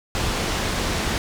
pink low-pass noise, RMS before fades -24 dBFS, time 0.15-1.18 s, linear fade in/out 0 ms, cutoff 6800 Hz, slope 12 dB/octave, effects none

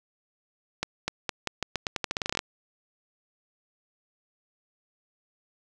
accelerating click train, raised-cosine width 0.2 ms, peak -10 dBFS, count 18, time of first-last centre 0.83-2.391 s, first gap 250 ms, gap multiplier 0.85, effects none

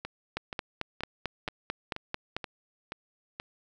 two click trains, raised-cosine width 0.3 ms, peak -20 / -15 dBFS, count 8 / 10, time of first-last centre 0.05-3.399 / 0.37-2.366 s, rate 2.09 / 4.51 Hz, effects none

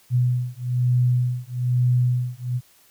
sine beating tone pair, 123.47 / 124.57 Hz, B2 / B2, 0 / +15 cents, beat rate 1.1 Hz, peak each -21 dBFS, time 0.1-2.61 s, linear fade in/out 50 ms, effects white hiss -56 dBFS RMS until 2.9 s

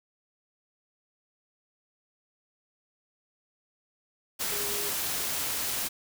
sine tone in noise, 409.6 Hz, G#4, 24 cents flat, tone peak -38 dBFS, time 4.51-4.91 s, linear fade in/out 20 ms, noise white, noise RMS -31 dBFS, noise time 4.39-5.89 s, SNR -10 dB, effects none

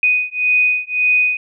sine beating tone pair, 2489 / 2490.8 Hz, D#7 / D#7, 0 / +1 cents, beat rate 1.8 Hz, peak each -16 dBFS, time 0.03-1.37 s, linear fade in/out 2 ms, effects none

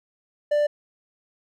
triangle tone, 590 Hz, D5, 8 cents sharp, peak -16 dBFS, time 0.51-0.67 s, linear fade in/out 10 ms, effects none

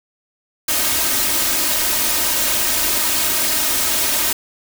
white noise with comb filter, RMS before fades -18 dBFS, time 0.68-4.33 s, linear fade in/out 5 ms, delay 3.2 ms, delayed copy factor +0.7, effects none

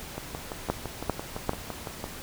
two click trains, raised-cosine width 1 ms, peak -10 / -19 dBFS, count 3 / 12, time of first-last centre 0.7-1.494 / 0.18-2.041 s, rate 2.52 / 5.91 Hz, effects pink hiss -41 dBFS RMS until 2.22 s

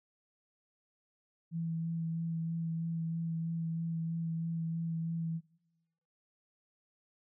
sine tone with vibrato, 164.81 Hz, E3, in tune, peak -33 dBFS, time 1.51-5.41 s, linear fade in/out 50 ms, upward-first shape sine, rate 3.1 Hz, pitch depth 14 cents each way, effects noise-tail reverb RT60 0.9 s tail -19 dB re dry

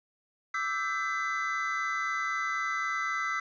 triangle chord, E minor seventh, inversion third, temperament equal with one note detuned, 1174.7 / 1318.5 / 1568 / 2015 Hz, D6 / E6 / G6 / B6, 0 / 0 / 0 / +34 cents, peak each -36 / -31 / -36 / -31 dBFS, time 0.54-3.4 s, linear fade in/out 5 ms, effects resampled to 16000 Hz + 10-bit

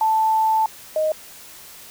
sine tone pair in turn, 880 / 622.3 Hz, A5 / D#5, 0 / 0 cents, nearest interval tritone, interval 600 cents, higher first, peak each -15 / -17 dBFS, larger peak first, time 0.01-0.66 / 0.96-1.12 s, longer first, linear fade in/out 2 ms, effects white hiss -42 dBFS RMS until 1.9 s

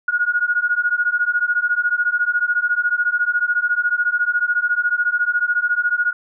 sine beating tone pair, 1437 / 1451 Hz, F6 / F#6, +49 / -34 cents, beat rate 14 Hz, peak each -19 dBFS, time 0.08-6.13 s, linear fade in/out 5 ms, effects none

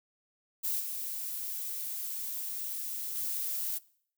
violet noise with level steps, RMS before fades -32 / -37 / -34 dBFS, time 0.63-3.79 s, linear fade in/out 20 ms, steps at 0.79 / 3.15 s, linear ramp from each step 20 ms, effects noise-tail reverb RT60 0.6 s tail -22 dB re dry

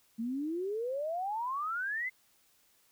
sine exponential sweep, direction up, 220 to 2100 Hz, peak -32 dBFS, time 0.18-2.1 s, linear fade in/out 20 ms, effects white hiss -68 dBFS RMS until 2.91 s

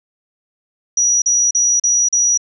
sine tone bursts, 5820 Hz, F#8, 29 cents flat, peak -11 dBFS, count 5, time 0.97-2.376 s, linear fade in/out 5 ms, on 250 ms, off 39 ms, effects none

